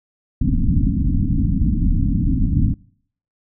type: low-pass noise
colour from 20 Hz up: pink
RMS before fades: -17 dBFS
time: 0.41-2.74 s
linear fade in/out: 5 ms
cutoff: 290 Hz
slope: 96 dB/octave
effects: noise-tail reverb RT60 0.6 s tail -24 dB re dry